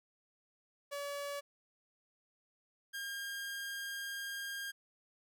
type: tone pair in turn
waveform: sawtooth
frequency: 570 / 1612.2 Hz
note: C#5 / G6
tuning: +48 / +48 cents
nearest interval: octave + tritone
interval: 1800 cents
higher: second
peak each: -35 / -36 dBFS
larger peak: first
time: 0.91-1.41 / 2.93-4.72 s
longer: second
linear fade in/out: 20 ms
effects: none